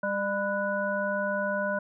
harmonic tone with a mistuned harmonic, 199.9 Hz, G3, 34 cents sharp, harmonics 1 / 3 / 5 / 7, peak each -34 / -29 / -35 / -31 dBFS, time 0.03-1.79 s, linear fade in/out 5 ms, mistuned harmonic 7, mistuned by +90 cents, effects none

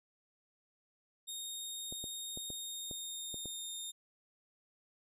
20% pulse tone with pitch glide, 3706 to 3663 Hz, A#7 to A#7, -11 to -31 cents, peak -35 dBFS, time 1.27-3.92 s, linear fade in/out 20 ms, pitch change -20 cents, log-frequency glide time 2.48-3.69 s
clicks, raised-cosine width 2 ms, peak -33 dBFS, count 7, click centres 1.925 / 2.041 / 2.374 / 2.503 / 2.912 / 3.343 / 3.457 s
effects none

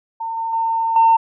sine tone with level steps, 907 Hz, A#5, 48 cents flat, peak -22 / -20 / -16 / -8 dBFS, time 0.2-1.17 s, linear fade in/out 10 ms, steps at 0.37 / 0.53 / 0.96 s, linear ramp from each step 2 ms, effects tanh soft clip ceiling -5 dBFS

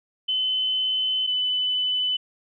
sine tone pair in turn, 3039 / 3004 Hz, F#7 / F#7, +46 / +26 cents, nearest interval unison, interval 20 cents, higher first, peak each -21 dBFS, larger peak neither, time 0.28-1.27 / 1.27-2.17 s, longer first, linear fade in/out 10 ms, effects none

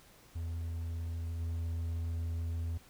triangle tone with level steps, 83.3 Hz, E2, 19 cents sharp, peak -33 / -31 dBFS, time 0.35-2.78 s, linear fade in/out 10 ms, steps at 1.39 s, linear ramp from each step 20 ms, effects pink hiss -60 dBFS RMS until 2.89 s

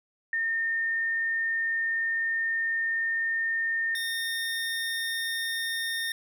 sine / 25% pulse tone pair in turn, 1821 / 1829 Hz, A#6 / A#6, -41 / -33 cents, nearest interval unison, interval 8 cents, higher second, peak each -25 dBFS, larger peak neither, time 0.33-3.95 / 3.95-6.12 s, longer first, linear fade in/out 2 ms, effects none

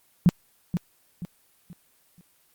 sine tone with echo, 174.61 Hz, F3, in tune, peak -12 dBFS, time 0.26-0.29 s, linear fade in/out 0 ms, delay 480 ms, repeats 4, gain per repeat -9 dB, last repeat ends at 2.21 s, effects white hiss -63 dBFS RMS until 2.54 s + Opus 24 kbps

